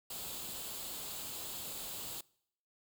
white noise with comb filter, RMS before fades -43 dBFS, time 0.1-2.21 s, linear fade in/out 5 ms, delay 0.26 ms, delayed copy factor +0.55, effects noise-tail reverb RT60 0.7 s tail -24 dB re dry

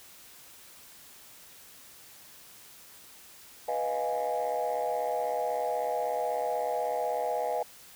sine chord, F half-diminished seventh, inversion second, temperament equal, 493.9 / 622.3 / 698.5 / 830.6 Hz, Cb5 / Eb5 / F5 / Ab5, 0 / 0 / 0 / 0 cents, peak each -32 dBFS, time 3.68-7.63 s, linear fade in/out 5 ms, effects tanh soft clip ceiling -22 dBFS + white hiss -52 dBFS RMS until 7.95 s

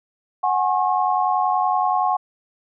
sine chord, F# suspended second, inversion none, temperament equal with one note detuned, 740 / 830.6 / 1082.8 Hz, F#5 / G#5 / C#6, 0 / 0 / -41 cents, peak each -20 / -22 / -22 dBFS, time 0.43-2.17 s, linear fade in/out 10 ms, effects none

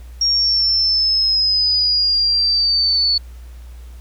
sine exponential sweep, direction down, 5588 to 4435 Hz, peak -13 dBFS, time 0.21-3.18 s, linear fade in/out 5 ms, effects added 60 Hz sine -33 dBFS peak until 4 s + pink hiss -51 dBFS RMS until 4 s

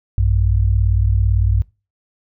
sine tone pair together, 58.73 / 96.6 Hz, A#1 / G2, +14 / -25 cents, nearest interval major sixth, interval 861 cents, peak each -15 dBFS, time 0.18-1.62 s, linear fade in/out 0 ms, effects noise-tail reverb RT60 0.3 s tail -22 dB re dry

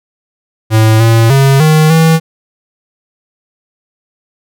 square tone with pitch steps, 110.2 / 114 / 136.4 / 155.7 / 161.8 Hz, A2 / A#2 / C#3 / D#3 / E3, +3 / -38 / -28 / +2 / -32 cents, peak -5 dBFS, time 0.7-2.2 s, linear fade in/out 50 ms, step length 300 ms, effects none

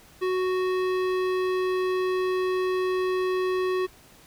sine tone with hard clipping, 370 Hz, F#4, in tune, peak -25 dBFS, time 0.21-3.87 s, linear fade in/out 20 ms, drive 16 dB, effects pink hiss -53 dBFS RMS until 4.26 s

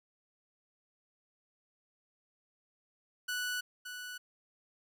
sawtooth tone with echo, 1480 Hz, F#6, in tune, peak -30 dBFS, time 3.28-3.61 s, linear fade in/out 10 ms, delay 570 ms, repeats 1, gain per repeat -8 dB, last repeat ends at 4.18 s, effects none

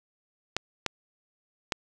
clicks, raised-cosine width 0.2 ms, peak -9 dBFS, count 3, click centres 0.566 / 0.863 / 1.722 s, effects none

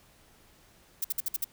violet noise bursts, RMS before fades -29 dBFS, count 6, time 1.02-1.444 s, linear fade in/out 5 ms, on 24 ms, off 56 ms, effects pink hiss -60 dBFS RMS until 1.52 s

